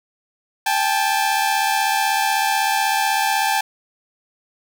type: tone pair together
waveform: sawtooth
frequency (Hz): 793 / 869.1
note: G5 / A5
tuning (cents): +20 / -22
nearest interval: major second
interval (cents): 158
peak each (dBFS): -16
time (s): 0.66-3.61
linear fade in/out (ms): 5
effects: 7-bit